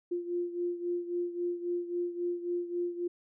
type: beating tone pair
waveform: sine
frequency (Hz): 349.2 / 352.9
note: F4 / F4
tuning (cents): 0 / +18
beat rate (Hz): 3.7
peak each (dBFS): -32 / -37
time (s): 0.11-3.08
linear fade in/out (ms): 10
effects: none